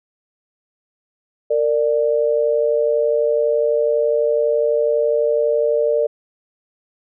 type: tone pair together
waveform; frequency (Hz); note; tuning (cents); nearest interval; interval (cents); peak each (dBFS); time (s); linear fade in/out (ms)
sine; 459 / 591; A#4 / D5; -27 / +11; major third; 438; -17; 1.5-6.07; 10
effects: none